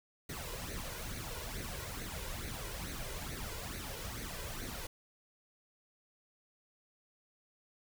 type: noise with flanger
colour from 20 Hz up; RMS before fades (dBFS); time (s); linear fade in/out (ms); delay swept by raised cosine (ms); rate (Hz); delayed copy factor
pink; -42; 0.29-4.87; 5; 0.47 to 2.07; 2.3; +0.65
effects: none